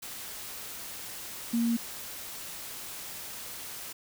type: tone in noise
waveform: sine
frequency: 233.1 Hz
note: A#3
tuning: in tune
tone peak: -24 dBFS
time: 1.53-1.77 s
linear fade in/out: 10 ms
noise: white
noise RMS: -41 dBFS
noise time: 0.02-3.93 s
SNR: +14 dB
effects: none